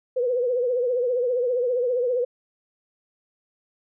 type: tone with vibrato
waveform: sine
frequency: 493.9 Hz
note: B4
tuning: in tune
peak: -20 dBFS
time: 0.16-2.25 s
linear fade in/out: 10 ms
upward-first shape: triangle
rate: 15 Hz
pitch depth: 95 cents each way
effects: none